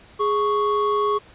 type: tone pair together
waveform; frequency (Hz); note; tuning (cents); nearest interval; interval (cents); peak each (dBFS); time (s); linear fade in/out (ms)
triangle; 415.3 / 1108.7; G#4 / C#6; 0 / 0; octave + perfect fourth; 1700; -19; 0.19-1.19; 20
effects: pink hiss -49 dBFS RMS until 1.34 s + resampled to 8000 Hz